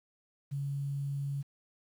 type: tone with quantisation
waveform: sine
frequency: 140.3 Hz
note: C#3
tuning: 21 cents sharp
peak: -32 dBFS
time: 0.51-1.43 s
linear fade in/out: 20 ms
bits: 10
effects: none